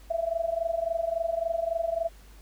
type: tone with amplitude modulation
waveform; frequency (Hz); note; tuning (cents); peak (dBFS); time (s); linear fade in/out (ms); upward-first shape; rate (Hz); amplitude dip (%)
sine; 666; E5; +18; -22; 0.1-2.09; 10; sine; 23.6; 85
effects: added 50 Hz sine -48 dBFS peak until 2.41 s + pink hiss -57 dBFS RMS until 2.41 s